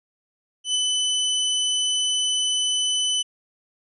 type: tone with ADSR envelope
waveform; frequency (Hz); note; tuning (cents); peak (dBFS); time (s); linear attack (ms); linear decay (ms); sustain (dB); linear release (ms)
sawtooth; 3007; F#7; +27; -15; 0.64-3.23; 110; 7; -2; 18
effects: resampled to 24000 Hz

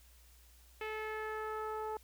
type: tone with low-pass filter sweep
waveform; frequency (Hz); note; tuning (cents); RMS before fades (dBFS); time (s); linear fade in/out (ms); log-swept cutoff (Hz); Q
sawtooth; 433.4; A4; -26; -40; 0.81-1.97; 2; 2500 to 1000; 2.7
effects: added 60 Hz sine -60 dBFS peak until 2.03 s + white hiss -65 dBFS RMS until 2.03 s

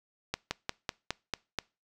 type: slowing click train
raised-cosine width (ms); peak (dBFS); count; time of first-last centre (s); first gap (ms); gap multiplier
0.2; -13; 7; 0.34-1.587; 170; 1.08
effects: noise-tail reverb RT60 0.3 s tail -24 dB re dry

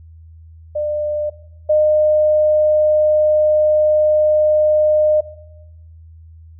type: tone pair in turn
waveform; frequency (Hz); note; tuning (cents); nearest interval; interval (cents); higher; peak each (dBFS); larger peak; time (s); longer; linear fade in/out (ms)
sine; 599 / 610.2; D5 / D#5; +34 / -34; unison; 32; second; -17 / -10; second; 0.75-1.3 / 1.69-5.21; second; 10
effects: noise-tail reverb RT60 0.9 s tail -17 dB re dry + added 81 Hz sine -38 dBFS peak until 6.59 s

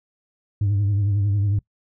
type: tone with vibrato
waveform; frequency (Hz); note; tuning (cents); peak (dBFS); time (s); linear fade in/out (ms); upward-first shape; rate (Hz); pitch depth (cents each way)
sine; 101.1; G#2; -46; -15; 0.61-1.59; 5; triangle; 11; 69
effects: noise-tail reverb RT60 0.1 s tail -23 dB re dry + tanh soft clip ceiling -16 dBFS

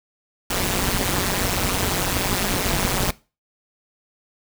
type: noise with amplitude modulation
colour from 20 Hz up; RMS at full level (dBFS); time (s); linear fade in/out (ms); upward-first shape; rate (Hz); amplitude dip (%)
pink; -18; 0.5-3.11; 5; sine; 186; 100
effects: noise-tail reverb RT60 0.3 s tail -20 dB re dry

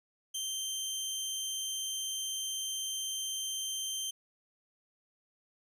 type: tone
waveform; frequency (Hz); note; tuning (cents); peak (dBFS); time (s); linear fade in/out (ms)
20% pulse; 3136; G7; 0; -29; 0.34-4.11; 10
effects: none

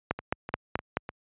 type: two click trains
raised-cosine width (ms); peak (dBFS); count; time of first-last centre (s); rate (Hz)
0.5; -10 / -20; 5 / 4; 0.11-0.97 / 0.19-1.091; 4.65 / 3.33
effects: high-pass 60 Hz 12 dB/octave + resampled to 8000 Hz

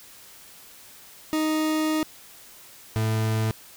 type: tone pair in turn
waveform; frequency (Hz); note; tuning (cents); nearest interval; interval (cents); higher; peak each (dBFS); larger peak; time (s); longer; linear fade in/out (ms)
40% pulse; 311.4 / 110.1; D#4 / A2; +2 / +2; octave + tritone; 1800; first; -21 / -21; neither; 1.33-2.03 / 2.96-3.51; first; 0
effects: white hiss -48 dBFS RMS until 3.76 s

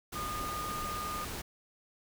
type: tone in noise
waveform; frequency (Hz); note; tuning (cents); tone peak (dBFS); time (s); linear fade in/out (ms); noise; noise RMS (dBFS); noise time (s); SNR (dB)
sine; 1220; D#6; -34; -36; 0.15-1.25; 10; pink; -40; 0.12-1.42; +1
effects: none

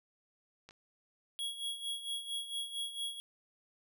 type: clicks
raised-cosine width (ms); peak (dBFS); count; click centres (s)
0.2; -34 / -40; 2; 0.69 / 0.709
type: tone with tremolo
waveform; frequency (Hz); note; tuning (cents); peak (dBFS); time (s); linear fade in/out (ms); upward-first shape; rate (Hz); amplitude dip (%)
square; 3322; G#7; 0; -35; 1.39-3.2; 0; sine; 4.4; 70
effects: none

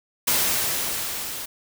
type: noise with level ramp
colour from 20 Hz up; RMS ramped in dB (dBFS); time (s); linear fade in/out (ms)
white; -20 to -33; 0.27-1.46; 10
effects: none

